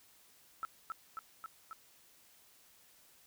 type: tone with echo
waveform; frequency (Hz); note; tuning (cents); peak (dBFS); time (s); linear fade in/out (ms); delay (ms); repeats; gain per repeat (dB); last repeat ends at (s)
sine; 1318.5; E6; 0; -35; 0.63-0.65; 0; 270; 4; -2; 1.73
effects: white hiss -64 dBFS RMS until 3.26 s